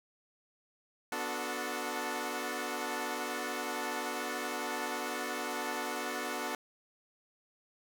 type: chord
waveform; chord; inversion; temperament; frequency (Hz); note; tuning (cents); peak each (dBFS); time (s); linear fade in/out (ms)
10% pulse; B minor seventh; none; equal with one note detuned; 246.9 / 293.7 / 365.1 / 440; B3 / D4 / F#4 / A4; 0 / 0 / -23 / 0; -32; 1.12-6.55; 2
effects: none